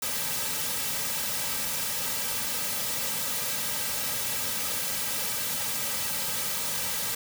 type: noise with comb filter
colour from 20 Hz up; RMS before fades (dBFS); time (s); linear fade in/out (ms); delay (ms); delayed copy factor
white; -30; 0.02-7.15; 5; 2.8; -0.95
effects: none